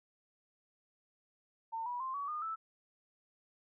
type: tone with pitch steps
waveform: sine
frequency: 904 / 974.5 / 1050.5 / 1132.4 / 1220.7 / 1315.9 Hz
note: A5 / B5 / C6 / C#6 / D#6 / E6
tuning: +47 / -23 / +7 / +37 / -33 / -3 cents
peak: -36 dBFS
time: 1.72-2.56 s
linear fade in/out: 20 ms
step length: 140 ms
effects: none